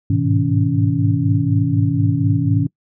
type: tone cluster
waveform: sine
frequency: 103.5 / 107.6 / 126.6 / 160.2 / 280.8 Hz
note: G#2 / A2 / B2 / E3 / C#4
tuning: -5 / -38 / +43 / -49 / +22 cents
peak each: -20 dBFS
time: 0.1-2.67 s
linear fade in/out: 5 ms
effects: noise-tail reverb RT60 0.1 s tail -24 dB re dry